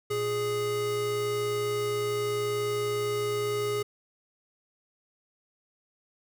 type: tone pair together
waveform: square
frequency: 118.17 / 415.3 Hz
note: A#2 / G#4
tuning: +24 / 0 cents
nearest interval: octave + minor seventh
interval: 2176 cents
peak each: -38 / -28 dBFS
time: 0.1-3.83 s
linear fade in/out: 10 ms
effects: none